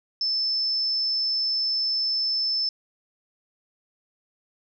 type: tone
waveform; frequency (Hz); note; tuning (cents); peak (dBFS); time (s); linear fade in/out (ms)
sine; 5270; E8; -1; -22; 0.21-2.69; 2
effects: none